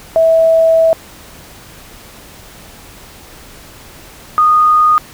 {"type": "tone pair in turn", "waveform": "sine", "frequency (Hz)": [652, 1233.1], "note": ["E5", "D#6"], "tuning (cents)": [-19, -16], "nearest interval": "major seventh", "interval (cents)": 1103, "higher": "second", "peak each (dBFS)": -6, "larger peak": "neither", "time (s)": [[0.16, 0.93], [4.38, 4.98]], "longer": "first", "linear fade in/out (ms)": 0, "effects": ["pink hiss -37 dBFS RMS until 5.13 s"]}